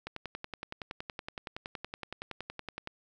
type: click train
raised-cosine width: 0.3 ms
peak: -22 dBFS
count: 31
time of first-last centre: 0.07-2.874 s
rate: 10.7 Hz
effects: none